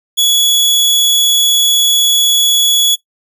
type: tone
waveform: sawtooth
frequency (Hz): 3384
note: G#7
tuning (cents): +32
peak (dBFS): -5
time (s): 0.17-2.96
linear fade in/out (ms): 20
effects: noise-tail reverb RT60 0.1 s tail -17 dB re dry